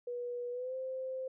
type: tone with pitch glide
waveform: sine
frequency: 486 to 520.9 Hz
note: B4 to C5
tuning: -28 to -8 cents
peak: -36 dBFS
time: 0.07-1.28 s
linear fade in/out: 5 ms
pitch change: +120 cents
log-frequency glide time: 0.51-0.75 s
effects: none